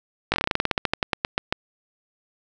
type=slowing click train; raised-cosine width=0.3 ms; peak=-4 dBFS; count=20; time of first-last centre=0.32-1.525 s; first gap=19 ms; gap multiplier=1.12; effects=none